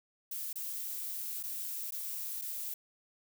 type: noise with dropouts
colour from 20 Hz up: violet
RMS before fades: -39 dBFS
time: 0.31-2.74 s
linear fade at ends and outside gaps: 5 ms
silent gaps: 0.53-0.556 / 1.429-1.435 / 1.908-1.921 / 2.415-2.419 s
effects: none